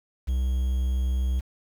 triangle tone, 64 Hz, C2, 38 cents flat, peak -20 dBFS, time 0.27-1.41 s, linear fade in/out 20 ms, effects 8-bit

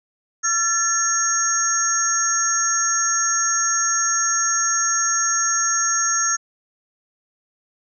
sine tone cluster, 1356 / 1745 / 5680 / 6480 Hz, E6 / A6 / F8 / G#8, +49 / -15 / +28 / -43 cents, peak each -24 / -27 / -27 / -19 dBFS, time 0.43-6.37 s, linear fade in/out 20 ms, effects none

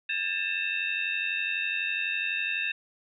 sine tone cluster, 1619 / 1775 / 2592 / 2684 / 3704 Hz, G#6 / A6 / E7 / E7 / A#7, -45 / +15 / -30 / +31 / -12 cents, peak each -37 / -36 / -33 / -30 / -38 dBFS, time 0.09-2.72 s, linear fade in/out 5 ms, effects none

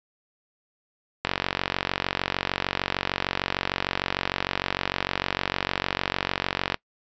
click train, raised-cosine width 0.3 ms, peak -7 dBFS, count 257, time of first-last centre 1.25-6.744 s, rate 46.6 Hz, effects noise-tail reverb RT60 0.1 s tail -23 dB re dry + resampled to 16000 Hz

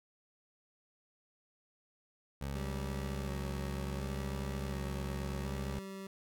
20% pulse tone with pitch glide, 69.3 to 68.9 Hz, C#2 to C#2, 0 to -10 cents, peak -32 dBFS, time 2.41-5.79 s, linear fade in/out 5 ms, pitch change -10 cents, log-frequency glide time 2.61-5.27 s
25% pulse tone with vibrato, 190 Hz, F#3, 46 cents sharp, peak -39 dBFS, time 2.55-6.07 s, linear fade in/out 2 ms, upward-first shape square, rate 0.69 Hz, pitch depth 33 cents each way
effects none

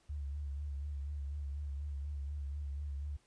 sine tone with vibrato, 71.5 Hz, D2, 46 cents flat, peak -37 dBFS, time 0.09-3.17 s, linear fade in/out 10 ms, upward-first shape sine, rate 4.1 Hz, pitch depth 54 cents each way, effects pink hiss -71 dBFS RMS until 3.26 s + resampled to 22050 Hz

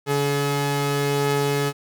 sawtooth tone pair together, 142.3 / 426.1 Hz, C#3 / G#4, +46 / +44 cents, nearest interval octave + perfect fifth, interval 1898 cents, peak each -19 dBFS, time 0.06-1.73 s, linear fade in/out 50 ms, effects none

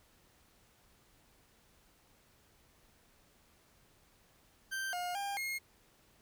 40% pulse tone with pitch steps, 1565 / 713 / 801 / 2146 Hz, G6 / F5 / G5 / C7, -3 / +36 / +37 / +43 cents, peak -35 dBFS, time 4.71-5.59 s, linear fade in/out 20 ms, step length 220 ms, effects pink hiss -67 dBFS RMS until 6.21 s

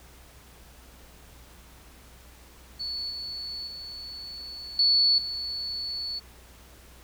sine tone with level steps, 4435 Hz, C#8, in tune, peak -30 / -33 / -37 / -18 / -30 dBFS, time 2.79-6.2 s, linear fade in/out 20 ms, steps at 3.1 / 3.67 / 4.79 / 5.18 s, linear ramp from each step 2 ms, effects added 61 Hz sine -52 dBFS peak until 7.03 s + pink hiss -53 dBFS RMS until 7.03 s

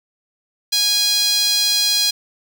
sawtooth tone with high-pass filter, 824 Hz, G#5, 14 cents flat, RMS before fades -17 dBFS, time 0.72-2.11 s, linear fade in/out 10 ms, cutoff 4200 Hz, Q 3.3, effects none

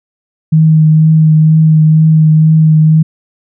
sine tone with vibrato, 157.1 Hz, D#3, 17 cents sharp, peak -3 dBFS, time 0.52-3.03 s, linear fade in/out 10 ms, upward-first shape triangle, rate 2.1 Hz, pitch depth 19 cents each way, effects none

